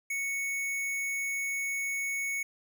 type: tone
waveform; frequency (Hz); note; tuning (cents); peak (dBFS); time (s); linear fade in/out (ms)
square; 2217; C#7; 0; -31; 0.1-2.43; 5
effects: none